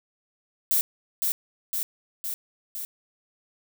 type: noise with echo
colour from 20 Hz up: violet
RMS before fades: -22 dBFS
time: 0.71-0.81 s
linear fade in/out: 0 ms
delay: 510 ms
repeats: 4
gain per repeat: -3 dB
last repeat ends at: 2.85 s
effects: none